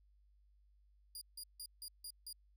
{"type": "tone bursts", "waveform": "20% pulse", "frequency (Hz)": 4834, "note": "D8", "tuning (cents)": 49, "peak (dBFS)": -40, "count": 6, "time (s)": [1.15, 2.328], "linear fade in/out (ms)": 2, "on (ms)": 63, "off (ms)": 160, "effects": ["added 50 Hz sine -66 dBFS peak until 2.56 s"]}